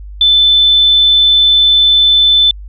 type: tone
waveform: sine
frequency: 3520 Hz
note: A7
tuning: in tune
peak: -5 dBFS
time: 0.21-2.51 s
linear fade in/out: 2 ms
effects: added 50 Hz sine -26 dBFS peak until 2.68 s